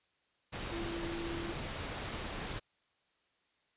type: tone in noise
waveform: sine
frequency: 337.7 Hz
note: E4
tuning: 42 cents sharp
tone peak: -39 dBFS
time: 0.71-1.53 s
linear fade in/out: 20 ms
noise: pink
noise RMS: -40 dBFS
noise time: 0.52-2.6 s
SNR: -2 dB
effects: white hiss -75 dBFS RMS until 3.76 s + resampled to 8000 Hz